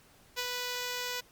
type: tone with ADSR envelope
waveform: 5% pulse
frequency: 493.5 Hz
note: B4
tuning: 1 cent flat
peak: -19 dBFS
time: 0.36-1.21 s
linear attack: 28 ms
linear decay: 41 ms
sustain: -3 dB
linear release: 13 ms
effects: pink hiss -61 dBFS RMS until 1.31 s + Opus 48 kbps